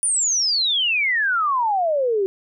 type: exponential sweep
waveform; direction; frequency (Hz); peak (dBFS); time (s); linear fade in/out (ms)
sine; down; 9670 to 374.3; -17; 0.03-2.26; 0
effects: none